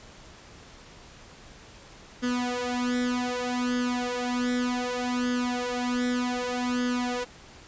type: tone with flanger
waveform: sawtooth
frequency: 246.9 Hz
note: B3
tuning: in tune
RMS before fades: -28 dBFS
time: 2.22-7.25 s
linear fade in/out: 20 ms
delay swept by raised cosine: 0.61 to 3.51 ms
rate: 0.65 Hz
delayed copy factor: +0.85
effects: pink hiss -49 dBFS RMS until 7.67 s + resampled to 16000 Hz